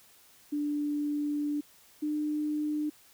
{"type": "tone pair in turn", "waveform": "sine", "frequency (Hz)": [293.7, 300.7], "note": ["D4", "D4"], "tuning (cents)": [0, 41], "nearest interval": "unison", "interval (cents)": 41, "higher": "second", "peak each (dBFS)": -28, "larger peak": "neither", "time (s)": [[0.52, 1.61], [2.02, 2.9]], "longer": "first", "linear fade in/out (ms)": 10, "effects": ["white hiss -59 dBFS RMS until 3.13 s"]}